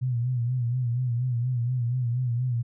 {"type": "tone with vibrato", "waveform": "sine", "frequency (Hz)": 122.7, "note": "B2", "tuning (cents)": -11, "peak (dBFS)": -23, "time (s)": [0.01, 2.63], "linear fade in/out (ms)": 20, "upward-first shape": "sine", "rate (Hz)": 4.2, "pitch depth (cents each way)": 81, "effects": []}